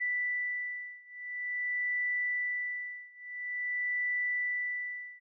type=beating tone pair; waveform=sine; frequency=1975.5 / 1975.98 Hz; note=B6 / B6; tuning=0 / 0 cents; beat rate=0.48 Hz; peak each=-34 / -35 dBFS; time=0-5.2 s; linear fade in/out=20 ms; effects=none